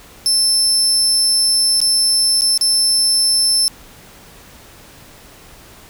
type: tone with dropouts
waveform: 30% pulse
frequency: 5300 Hz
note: E8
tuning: 9 cents sharp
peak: -8 dBFS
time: 0.26-3.68 s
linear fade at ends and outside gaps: 0 ms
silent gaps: 1.803-1.815 / 2.409-2.419 / 2.576-2.611 s
effects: pink hiss -42 dBFS RMS until 5.89 s